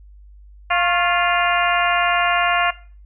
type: harmonic tone with a mistuned harmonic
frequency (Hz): 349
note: F4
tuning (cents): -1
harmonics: 2 / 3 / 4 / 5 / 6 / 7 / 8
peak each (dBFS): -20 / -22 / -23 / -24 / -25 / -25 / -26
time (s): 0.7-2.71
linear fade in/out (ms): 10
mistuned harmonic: 3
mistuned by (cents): +61
effects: noise-tail reverb RT60 0.4 s tail -18 dB re dry + added 50 Hz sine -41 dBFS peak until 3.05 s